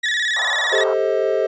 30% pulse tone with vibrato, 1816 Hz, A#6, 46 cents flat, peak -15 dBFS, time 0.03-0.84 s, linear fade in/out 10 ms, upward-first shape square, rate 18 Hz, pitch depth 80 cents each way
white band-pass noise, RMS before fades -28 dBFS, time 0.36-0.94 s, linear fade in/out 10 ms, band 550 to 1300 Hz, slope 48 dB/octave
triangle chord, A half-diminished seventh, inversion third, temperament just, 396 / 440 / 528 / 633.6 Hz, G4 / A4 / C5 / Eb5, +18 / 0 / +16 / +31 cents, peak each -20 dBFS, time 0.72-1.47 s, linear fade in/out 10 ms
effects resampled to 16000 Hz

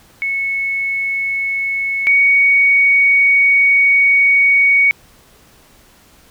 sine tone pair in turn, 2202 / 2237 Hz, C#7 / C#7, -12 / +15 cents, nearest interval unison, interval 27 cents, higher second, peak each -16 / -8 dBFS, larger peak second, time 0.22-2.07 / 2.07-4.91 s, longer second, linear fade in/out 0 ms, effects pink hiss -48 dBFS RMS until 6.3 s

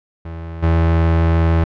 35% pulse tone with level steps, 82.41 Hz, E2, in tune, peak -25 / -10 dBFS, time 0.25-1.64 s, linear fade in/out 5 ms, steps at 0.62 s, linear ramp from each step 20 ms, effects low-pass 2000 Hz 12 dB/octave

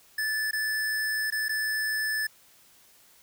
square tone with dropouts, 1744 Hz, A6, 16 cents flat, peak -27 dBFS, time 0.18-2.27 s, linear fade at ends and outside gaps 5 ms, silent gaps 0.511-0.53 / 1.304-1.322 / 1.484-1.492 s, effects white hiss -58 dBFS RMS until 3.22 s

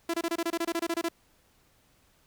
sawtooth tone bursts, 335.7 Hz, E4, 32 cents sharp, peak -23 dBFS, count 14, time 0.09-1.087 s, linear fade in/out 5 ms, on 48 ms, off 25 ms, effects pink hiss -65 dBFS RMS until 2.26 s

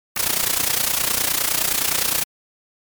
white noise with amplitude modulation, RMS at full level -17 dBFS, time 0.16-2.24 s, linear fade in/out 5 ms, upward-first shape sine, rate 29.7 Hz, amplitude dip 80%, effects MP3 96 kbps

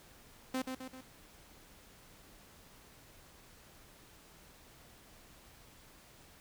sawtooth tone with echo, 259.3 Hz, C4, 15 cents flat, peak -29 dBFS, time 0.54-0.62 s, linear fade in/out 5 ms, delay 130 ms, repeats 3, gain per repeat -5 dB, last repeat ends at 1.01 s, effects pink hiss -59 dBFS RMS until 6.4 s

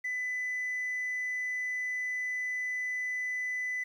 sine tone, 2000 Hz, B6, 21 cents sharp, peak -29 dBFS, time 0.04-3.84 s, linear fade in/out 10 ms, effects tanh soft clip ceiling -29 dBFS + 10-bit

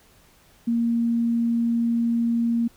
sine tone, 233.2 Hz, A#3, 1 cent sharp, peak -19 dBFS, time 0.67-2.68 s, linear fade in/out 10 ms, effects pink hiss -56 dBFS RMS until 2.76 s

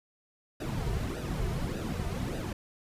brown noise with flanger, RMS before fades -33 dBFS, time 0.6-2.53 s, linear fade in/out 5 ms, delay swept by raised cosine 0.91 to 3.71 ms, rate 1.7 Hz, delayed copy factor -0.75, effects resampled to 32000 Hz

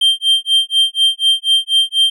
triangle tone with tremolo, 3160 Hz, G7, 13 cents sharp, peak -6 dBFS, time 0.01-2.1 s, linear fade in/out 5 ms, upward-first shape sine, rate 4.1 Hz, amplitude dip 100%, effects none

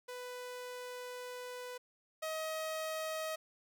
sawtooth tone pair in turn, 496.6 / 632.5 Hz, B4 / D#5, +9 / +28 cents, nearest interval major third, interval 419 cents, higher second, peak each -39 / -33 dBFS, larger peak second, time 0.08-1.78 / 2.22-3.36 s, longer first, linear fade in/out 10 ms, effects none

